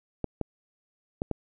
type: clicks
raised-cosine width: 2 ms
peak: -15 dBFS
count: 4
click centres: 0.243 / 0.413 / 1.219 / 1.313 s
effects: none